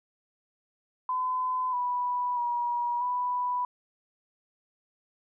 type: tone with pitch steps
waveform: sine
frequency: 1015 / 984 / 960 / 988 Hz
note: B5 / B5 / B5 / B5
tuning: +47 / -7 / -49 / 0 cents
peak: -26 dBFS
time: 1.09-3.65 s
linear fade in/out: 2 ms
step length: 640 ms
effects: none